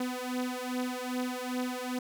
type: beating tone pair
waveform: sawtooth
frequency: 249.8 / 252.3 Hz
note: B3 / B3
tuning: +20 / +37 cents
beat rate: 2.5 Hz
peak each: -31 dBFS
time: 0-1.99 s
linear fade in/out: 5 ms
effects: none